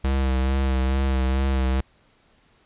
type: tone with vibrato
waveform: square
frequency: 66.1 Hz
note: C2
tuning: 18 cents sharp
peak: -20 dBFS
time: 0.04-1.81 s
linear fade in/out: 5 ms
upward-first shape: sine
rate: 2.3 Hz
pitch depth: 33 cents each way
effects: pink hiss -60 dBFS RMS until 2.65 s + resampled to 8000 Hz